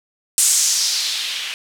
violet noise with low-pass filter sweep, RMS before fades -19 dBFS, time 0.38-1.54 s, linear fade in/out 0 ms, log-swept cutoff 8400 to 2600 Hz, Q 2.2, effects none

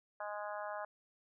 harmonic tone, 207.7 Hz, G#3, in tune, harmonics 3 / 4 / 5 / 6 / 7 / 8, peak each -43 / -45 / -47 / -49 / -50 / -51 dBFS, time 0.2-0.85 s, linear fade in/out 5 ms, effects none

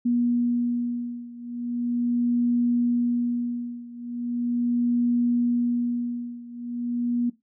sine beating tone pair, 240.4 / 240.79 Hz, B3 / B3, -46 / -44 cents, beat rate 0.39 Hz, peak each -24 / -26 dBFS, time 0.05-7.3 s, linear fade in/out 10 ms, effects noise-tail reverb RT60 0.2 s tail -17 dB re dry

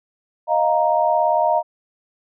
sine chord, Eb suspended second, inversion none, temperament just, 622.3 / 700 / 933.4 Hz, Eb5 / F5 / Bb5, 0 / +4 / +2 cents, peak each -19 dBFS, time 0.47-1.63 s, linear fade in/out 50 ms, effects none

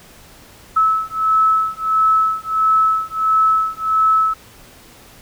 sine beating tone pair, 1300 / 1301.5 Hz, E6 / E6, -24 / -22 cents, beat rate 1.5 Hz, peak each -16 dBFS, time 0.76-4.34 s, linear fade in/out 10 ms, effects pink hiss -44 dBFS RMS until 5.21 s

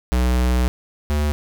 square tone pair in turn, 62 / 74.31 Hz, B1 / D2, +7 / +21 cents, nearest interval minor third, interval 314 cents, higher second, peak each -16 / -18 dBFS, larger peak first, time 0.12-0.68 / 1.1-1.32 s, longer first, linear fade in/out 0 ms, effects none

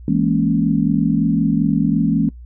sine chord, A# half-diminished seventh, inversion second, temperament equal, 164.81 / 207.7 / 233.1 / 277.2 Hz, E3 / G#3 / A#3 / C#4, 0 / 0 / 0 / 0 cents, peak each -19 dBFS, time 0.08-2.29 s, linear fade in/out 2 ms, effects noise-tail reverb RT60 0.1 s tail -20 dB re dry + added 60 Hz sine -34 dBFS peak until 2.45 s

